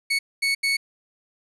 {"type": "tone bursts at uneven times", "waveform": "30% pulse", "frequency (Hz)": 2217, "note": "C#7", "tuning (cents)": 0, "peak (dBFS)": -17, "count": 3, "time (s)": [[0.1, 0.19], [0.42, 0.55], [0.63, 0.77]], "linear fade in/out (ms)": 10, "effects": ["resampled to 24000 Hz", "9-bit"]}